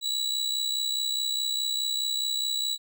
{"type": "tone with amplitude modulation", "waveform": "35% pulse", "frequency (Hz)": 3920, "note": "B7", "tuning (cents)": -14, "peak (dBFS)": -21, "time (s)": [0.01, 2.78], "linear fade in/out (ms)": 50, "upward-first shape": "sine", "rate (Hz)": 64.8, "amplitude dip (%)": 65, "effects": []}